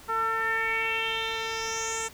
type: tone with low-pass filter sweep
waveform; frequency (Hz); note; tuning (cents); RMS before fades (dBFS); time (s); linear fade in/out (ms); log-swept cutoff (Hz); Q
10% pulse; 448.9; A4; +35; -29; 0.08-2.09; 20; 1200 to 8200; 4.6
effects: pink hiss -49 dBFS RMS until 2.13 s